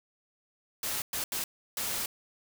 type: noise bursts at uneven times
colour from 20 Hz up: white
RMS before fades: -33 dBFS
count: 4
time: 0.83-1.02 / 1.13-1.24 / 1.32-1.44 / 1.77-2.06 s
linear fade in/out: 2 ms
effects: none